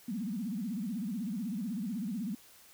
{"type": "tone with vibrato", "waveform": "sine", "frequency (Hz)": 213.9, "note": "A3", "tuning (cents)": -49, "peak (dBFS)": -33, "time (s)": [0.08, 2.35], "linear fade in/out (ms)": 5, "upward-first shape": "sine", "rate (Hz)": 16, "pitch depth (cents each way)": 260, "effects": ["white hiss -58 dBFS RMS until 2.73 s"]}